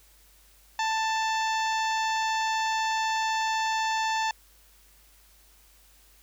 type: harmonic tone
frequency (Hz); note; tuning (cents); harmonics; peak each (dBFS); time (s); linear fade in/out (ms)
884; A5; +8; 1 / 2 / 3 / 4 / 5 / 6 / 7 / 8; -26 / -32 / -36 / -38 / -40 / -42 / -43 / -44; 0.79-4.31; 2
effects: added 50 Hz sine -59 dBFS peak until 6.22 s + white hiss -59 dBFS RMS until 6.22 s